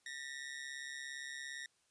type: ring-modulated tone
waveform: sawtooth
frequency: 1864.7 Hz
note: A#6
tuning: in tune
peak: -37 dBFS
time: 0.06-1.66 s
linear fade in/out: 2 ms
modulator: 68.7 Hz
effects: white hiss -75 dBFS RMS until 1.9 s + resampled to 22050 Hz